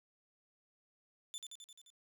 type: tone with echo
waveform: 25% pulse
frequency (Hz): 3520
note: A7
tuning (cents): 0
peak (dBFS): -38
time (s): 1.34-1.38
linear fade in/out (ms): 0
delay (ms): 87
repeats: 6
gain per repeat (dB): -3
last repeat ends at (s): 1.902
effects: 12-bit